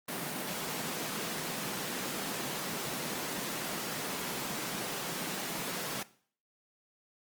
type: high-pass noise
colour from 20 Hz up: pink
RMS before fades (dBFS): -37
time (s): 0.08-6.03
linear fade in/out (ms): 5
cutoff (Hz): 140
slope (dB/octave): 48
effects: noise-tail reverb RT60 0.5 s tail -18 dB re dry + Opus 32 kbps